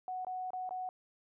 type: tone with dropouts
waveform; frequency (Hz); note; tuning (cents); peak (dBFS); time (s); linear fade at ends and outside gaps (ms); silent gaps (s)
sine; 740; F#5; 0; -36; 0.08-0.89; 1; 0.248-0.268 / 0.505-0.533 / 0.692-0.708
effects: none